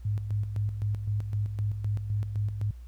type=tone with tremolo; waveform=sine; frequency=103.83 Hz; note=G#2; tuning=in tune; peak=-25 dBFS; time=0.05-2.71 s; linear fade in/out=5 ms; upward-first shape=square; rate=3.9 Hz; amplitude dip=55%; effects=added 60 Hz sine -41 dBFS peak until 2.87 s + pink hiss -66 dBFS RMS until 2.87 s